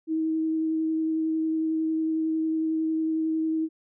sine tone with vibrato, 318.7 Hz, D#4, 42 cents sharp, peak -23 dBFS, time 0.07-3.69 s, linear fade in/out 50 ms, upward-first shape sine, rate 11 Hz, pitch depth 10 cents each way, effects none

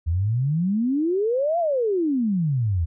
sine exponential two-way sweep, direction up then down, 77.78 to 707 to 77.78 Hz, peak -19 dBFS, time 0.06-2.86 s, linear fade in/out 20 ms, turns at 1.59 s, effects none

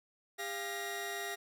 sawtooth tone cluster, 401.6 / 696 / 1890 Hz, G4 / F5 / A#6, +42 / -6 / +23 cents, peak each -39 / -39 / -37 dBFS, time 0.38-1.36 s, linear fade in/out 20 ms, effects none

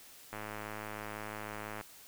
click train, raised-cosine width 0.5 ms, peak -26 dBFS, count 158, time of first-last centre 0.33-1.811 s, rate 106 Hz, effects white hiss -55 dBFS RMS until 2.07 s

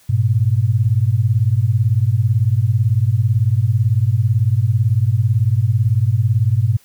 sine beating tone pair, 102.2 / 120.2 Hz, G#2 / B2, -27 / -46 cents, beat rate 18 Hz, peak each -15 dBFS, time 0.09-6.77 s, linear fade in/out 10 ms, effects white hiss -52 dBFS RMS until 6.84 s

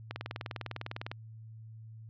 click train, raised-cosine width 0.3 ms, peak -21 dBFS, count 21, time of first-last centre 0.11-1.115 s, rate 19.9 Hz, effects added 111 Hz sine -46 dBFS peak until 2.09 s + low-pass 5000 Hz 12 dB/octave

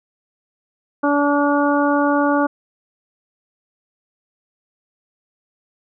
harmonic tone, 287.9 Hz, D4, 34 cents flat, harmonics 1 / 2 / 3 / 4 / 5, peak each -17 / -20 / -22 / -23 / -24 dBFS, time 1.03-2.47 s, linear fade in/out 10 ms, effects none

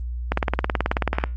click train, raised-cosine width 0.5 ms, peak -5 dBFS, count 18, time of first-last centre 0.32-1.239 s, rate 18.5 Hz, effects added 60 Hz sine -26 dBFS peak until 1.36 s + Opus 32 kbps

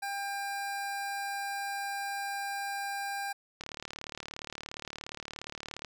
25% pulse tone, 798 Hz, G5, 31 cents sharp, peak -30 dBFS, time 0.02-3.33 s, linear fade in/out 10 ms
click train, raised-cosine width 0.2 ms, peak -22 dBFS, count 84, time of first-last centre 3.61-5.847 s, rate 37.1 Hz
effects none

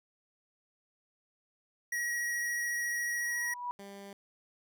square tone with vibrato, 1906 Hz, A#6, 38 cents sharp, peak -32 dBFS, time 1.92-3.54 s, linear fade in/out 5 ms, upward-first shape sine, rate 14 Hz, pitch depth 11 cents each way
sine tone with exponential growth, 976 Hz, B5, 21 cents flat, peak -31 dBFS, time 3.15-3.71 s, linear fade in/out 0 ms, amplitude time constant 120 ms
15% pulse tone, 198.9 Hz, G3, 25 cents sharp, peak -39 dBFS, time 3.79-4.13 s, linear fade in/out 2 ms
effects none

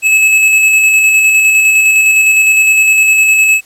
square tone with tremolo, 2592 Hz, E7, 30 cents flat, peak -5 dBFS, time 0.02-3.61 s, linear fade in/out 50 ms, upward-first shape square, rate 9.8 Hz, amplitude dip 25%, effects white hiss -44 dBFS RMS until 3.65 s + low-pass 12000 Hz 12 dB/octave

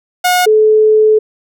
sawtooth / sine tone pair in turn, 723 / 431.8 Hz, F#5 / A4, -40 / -33 cents, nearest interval major sixth, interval 893 cents, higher first, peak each -5 dBFS, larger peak neither, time 0.24-0.46 / 0.46-1.19 s, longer second, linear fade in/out 10 ms, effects none

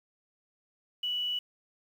sine tone with quantisation, 2950 Hz, F#7, 6 cents flat, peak -29 dBFS, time 1.03-1.39 s, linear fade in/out 5 ms, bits 9, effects none

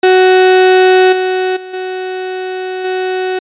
35% pulse tone with level steps, 371.9 Hz, F#4, 9 cents sharp, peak -3 / -10 / -24 / -16 / -12 dBFS, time 0.03-3.39 s, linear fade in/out 5 ms, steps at 1.12 / 1.56 / 1.73 / 2.84 s, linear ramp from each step 10 ms, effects resampled to 8000 Hz

